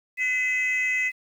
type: tone pair together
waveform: sine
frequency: 2027 / 2569 Hz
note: B6 / E7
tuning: +45 / -45 cents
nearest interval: major third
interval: 410 cents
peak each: -21 / -25 dBFS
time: 0.17-1.12 s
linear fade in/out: 50 ms
effects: tanh soft clip ceiling -19 dBFS + 9-bit